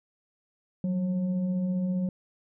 sine tone with frequency modulation, 185 Hz, F#3, in tune, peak -25 dBFS, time 0.84-2.09 s, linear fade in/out 2 ms, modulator 355 Hz, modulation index 0.35, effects none

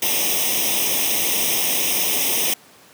white noise with comb filter, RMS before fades -20 dBFS, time 0.02-2.54 s, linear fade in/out 5 ms, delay 0.34 ms, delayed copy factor +0.9, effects pink hiss -48 dBFS RMS until 2.93 s + high-pass 200 Hz 12 dB/octave

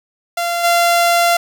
sawtooth tone with level steps, 689 Hz, F5, 24 cents flat, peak -13 / -7 dBFS, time 0.37-1.37 s, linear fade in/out 5 ms, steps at 0.63 s, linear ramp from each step 20 ms, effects none

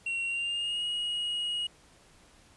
triangle tone with pitch glide, 2739 to 2890 Hz, F7 to F#7, -34 to -41 cents, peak -28 dBFS, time 0.06-1.67 s, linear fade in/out 5 ms, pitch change +93 cents, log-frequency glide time 0.25-0.85 s, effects pink hiss -59 dBFS RMS until 2.56 s + resampled to 24000 Hz

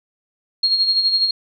sine tone with tremolo, 4263 Hz, C8, 32 cents sharp, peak -12 dBFS, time 0.63-1.31 s, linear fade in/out 5 ms, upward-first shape sine, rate 12 Hz, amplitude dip 55%, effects none

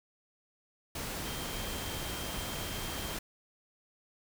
sine tone in noise, 3173 Hz, G7, 20 cents sharp, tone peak -46 dBFS, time 1.25-3.16 s, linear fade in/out 5 ms, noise pink, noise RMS -38 dBFS, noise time 0.95-3.19 s, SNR -11 dB, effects none

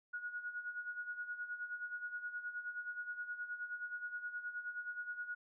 sine tone with tremolo, 1452 Hz, F#6, 33 cents flat, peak -38 dBFS, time 0.13-5.35 s, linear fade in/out 10 ms, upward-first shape sine, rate 9.5 Hz, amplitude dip 70%, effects none

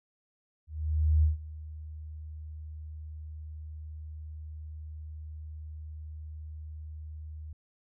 sine tone with ADSR envelope, 77.2 Hz, D#2, 13 cents flat, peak -19 dBFS, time 0.67-7.53 s, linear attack 560 ms, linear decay 140 ms, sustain -20 dB, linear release 4 ms, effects none

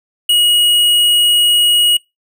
sine tone with hard clipping, 2896 Hz, F#7, 38 cents flat, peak -10 dBFS, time 0.29-1.97 s, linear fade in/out 5 ms, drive 12 dB, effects noise-tail reverb RT60 0.2 s tail -23 dB re dry

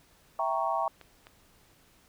sine chord, E diminished seventh, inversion none, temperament equal, 659.3 / 784 / 932.3 / 1108.7 Hz, E5 / G5 / Bb5 / Db6, 0 / 0 / 0 / 0 cents, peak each -32 dBFS, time 0.39-0.88 s, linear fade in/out 2 ms
clicks, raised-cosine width 0.3 ms, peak -32 dBFS, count 2, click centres 1.013 / 1.269 s
effects pink hiss -62 dBFS RMS until 2.08 s

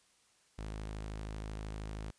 sawtooth tone, 52.9 Hz, G#1, 33 cents sharp, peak -36 dBFS, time 0.58-2.11 s, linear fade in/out 10 ms, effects white hiss -69 dBFS RMS until 2.18 s + resampled to 22050 Hz

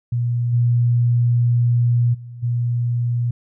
sine tone with level steps, 120 Hz, B2, 49 cents flat, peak -17 / -13 / -32 / -17 dBFS, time 0.12-3.31 s, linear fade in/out 5 ms, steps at 0.52 / 2.13 / 2.42 s, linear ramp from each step 20 ms, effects none

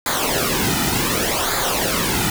pink noise with flanger, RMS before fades -20 dBFS, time 0.06-2.3 s, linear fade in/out 2 ms, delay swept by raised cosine 0.35 to 1.85 ms, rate 0.67 Hz, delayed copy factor -0.7, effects none

